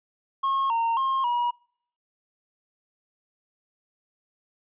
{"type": "tone with pitch steps", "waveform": "triangle", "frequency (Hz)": [1084, 920, 1069, 962], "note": ["C#6", "A#5", "C6", "B5"], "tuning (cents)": [-39, -23, 37, -46], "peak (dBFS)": -20, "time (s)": [0.43, 1.51], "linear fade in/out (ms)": 10, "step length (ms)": 270, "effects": ["noise-tail reverb RT60 0.6 s tail -26 dB re dry", "resampled to 8000 Hz"]}